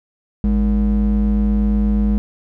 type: ring-modulated tone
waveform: triangle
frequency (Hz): 130.81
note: C3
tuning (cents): 0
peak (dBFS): -8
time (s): 0.44-2.18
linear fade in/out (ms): 0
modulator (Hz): 76.6
effects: none